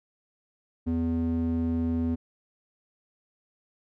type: tone with band-pass filter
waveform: square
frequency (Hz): 82.7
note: E2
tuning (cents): +6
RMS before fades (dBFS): -27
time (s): 0.86-2.16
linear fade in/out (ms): 20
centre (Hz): 210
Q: 3.5
effects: none